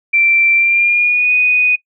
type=tone with pitch glide; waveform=sine; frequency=2349 to 2484 Hz; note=D7 to D#7; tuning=0 to -3 cents; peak=-9 dBFS; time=0.13-1.76 s; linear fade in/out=10 ms; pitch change=+97 cents; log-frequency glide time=0.55-1.33 s; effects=noise-tail reverb RT60 0.1 s tail -21 dB re dry